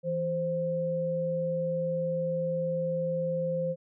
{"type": "tone pair together", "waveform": "sine", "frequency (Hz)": [164.81, 523.2], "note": ["E3", "C5"], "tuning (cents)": [0, 0], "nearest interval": "octave + minor sixth", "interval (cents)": 2000, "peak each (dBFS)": [-33, -28], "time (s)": [0.03, 3.76], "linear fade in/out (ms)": 50, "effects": []}